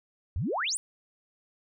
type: exponential sweep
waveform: sine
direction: up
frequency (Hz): 69.3 to 9970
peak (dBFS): -27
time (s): 0.36-0.77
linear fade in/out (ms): 0
effects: none